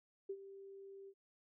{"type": "tone with ADSR envelope", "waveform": "sine", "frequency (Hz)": 392, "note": "G4", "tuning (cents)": 0, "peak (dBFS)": -38, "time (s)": [0.29, 1.14], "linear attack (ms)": 9, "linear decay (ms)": 61, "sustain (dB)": -13, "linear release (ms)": 58, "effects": []}